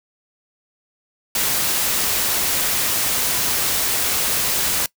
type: noise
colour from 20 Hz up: white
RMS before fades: -20 dBFS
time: 1.35-4.86 s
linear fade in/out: 2 ms
effects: noise-tail reverb RT60 0.1 s tail -22 dB re dry